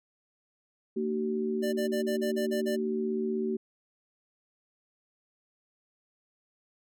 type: harmonic tone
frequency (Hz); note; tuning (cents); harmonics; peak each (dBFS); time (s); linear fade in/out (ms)
76; D#2; -40; 3 / 4 / 5; -31 / -41 / -30; 0.96-3.57; 10
type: tone bursts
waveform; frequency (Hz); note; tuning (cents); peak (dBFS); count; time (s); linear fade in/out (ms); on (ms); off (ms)
square; 592; D5; +14; -32; 8; 1.62-2.766; 20; 110; 38
effects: none